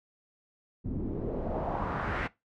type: noise with low-pass filter sweep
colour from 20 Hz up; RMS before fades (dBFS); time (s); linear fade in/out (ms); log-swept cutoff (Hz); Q
pink; -33; 0.84-2.28; 20; 230 to 2000; 2.3
effects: noise-tail reverb RT60 0.2 s tail -20 dB re dry